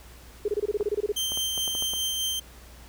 sine tone bursts, 415.3 Hz, G#4, in tune, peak -22 dBFS, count 12, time 0.45-1.121 s, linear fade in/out 5 ms, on 33 ms, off 25 ms
clicks, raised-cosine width 1 ms, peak -24 dBFS, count 8, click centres 0.808 / 1.32 / 1.374 / 1.578 / 1.678 / 1.751 / 1.824 / 1.936 s
sawtooth tone with tremolo, 3136 Hz, G7, in tune, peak -22 dBFS, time 1.16-2.4 s, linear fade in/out 10 ms, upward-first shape sine, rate 4.8 Hz, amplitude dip 25%
effects added 60 Hz sine -48 dBFS peak until 2.88 s + pink hiss -51 dBFS RMS until 2.88 s

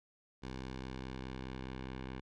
10% pulse tone with low-pass filter sweep, 64.8 Hz, C2, 16 cents flat, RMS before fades -44 dBFS, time 0.42-2.21 s, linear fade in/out 20 ms, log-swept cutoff 5000 to 3000 Hz, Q 1.1, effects none

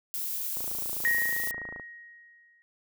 violet noise, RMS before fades -33 dBFS, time 0.14-1.51 s, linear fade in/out 0 ms
click train, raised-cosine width 1 ms, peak -29 dBFS, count 35, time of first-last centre 0.57-1.797 s, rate 27.7 Hz
sine tone with exponential decay, 1882 Hz, A#6, 16 cents sharp, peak -21 dBFS, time 1.05-2.62 s, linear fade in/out 0 ms, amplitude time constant 340 ms
effects none

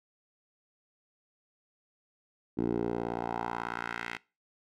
10% pulse tone with band-pass filter sweep, 58.27 Hz, A#1, in tune, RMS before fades -34 dBFS, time 2.57-4.18 s, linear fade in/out 20 ms, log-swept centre 310 to 2200 Hz, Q 2, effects noise-tail reverb RT60 0.3 s tail -22 dB re dry

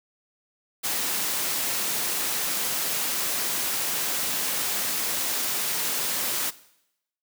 white noise, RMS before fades -27 dBFS, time 0.83-6.51 s, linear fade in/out 20 ms, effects noise-tail reverb RT60 0.8 s tail -18 dB re dry + high-pass 150 Hz 12 dB/octave

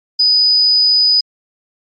sine tone, 4978 Hz, D#8, in tune, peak -8 dBFS, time 0.19-1.21 s, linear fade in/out 10 ms, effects MP3 32 kbps

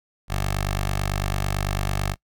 10% pulse tone with notch filter, 49 Hz, G1, in tune, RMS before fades -25 dBFS, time 0.28-2.16 s, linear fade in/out 50 ms, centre 260 Hz, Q 0.61, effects noise-tail reverb RT60 0.1 s tail -23 dB re dry

